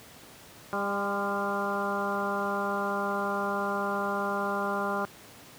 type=harmonic tone with a mistuned harmonic; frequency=200 Hz; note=G3; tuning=35 cents sharp; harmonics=1 / 2 / 3 / 4 / 5 / 6 / 7; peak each=-35 / -35 / -35 / -35 / -35 / -35 / -35 dBFS; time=0.73-5.05 s; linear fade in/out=0 ms; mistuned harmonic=5; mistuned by=+42 cents; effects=pink hiss -50 dBFS RMS until 5.58 s + high-pass 100 Hz 12 dB/octave